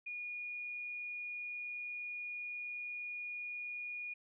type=tone; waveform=sine; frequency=2443 Hz; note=D#7; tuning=32 cents flat; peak=-40 dBFS; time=0.06-4.14 s; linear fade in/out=10 ms; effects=none

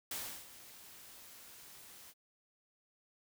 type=noise with ADSR envelope; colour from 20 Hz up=white; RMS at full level=-40 dBFS; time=0.11-2.14 s; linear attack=4 ms; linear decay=330 ms; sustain=-15 dB; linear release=43 ms; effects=none

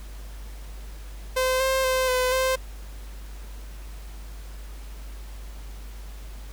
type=tone with pitch steps; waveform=sawtooth; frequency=516 / 528 / 518 / 507 / 521 Hz; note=C5 / C5 / C5 / B4 / C5; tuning=-24 / +16 / -17 / +45 / -7 cents; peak=-17 dBFS; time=1.36-2.56 s; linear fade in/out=10 ms; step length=240 ms; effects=added 50 Hz sine -36 dBFS peak until 6.52 s + pink hiss -49 dBFS RMS until 6.52 s

